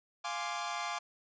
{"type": "chord", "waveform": "sawtooth", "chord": "D half-diminished seventh", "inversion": "first", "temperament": "equal", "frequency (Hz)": [698.5, 830.6, 1046.5, 1174.7], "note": ["F5", "Ab5", "C6", "D6"], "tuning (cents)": [0, 0, 0, 0], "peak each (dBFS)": [-37, -37, -38, -36], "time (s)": [0.24, 0.99], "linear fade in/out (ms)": 10, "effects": ["resampled to 16000 Hz"]}